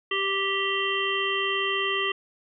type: harmonic tone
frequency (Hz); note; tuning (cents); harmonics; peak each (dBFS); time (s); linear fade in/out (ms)
391.6; G4; -2; 1 / 3 / 5 / 7 / 8; -30 / -30 / -30 / -30 / -30; 0.11-2.12; 5
effects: none